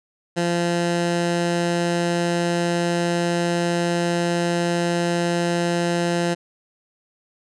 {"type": "tone", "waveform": "15% pulse", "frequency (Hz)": 172.4, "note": "F3", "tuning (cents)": -22, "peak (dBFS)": -13, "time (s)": [0.36, 6.35], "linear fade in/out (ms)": 20, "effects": ["resampled to 22050 Hz"]}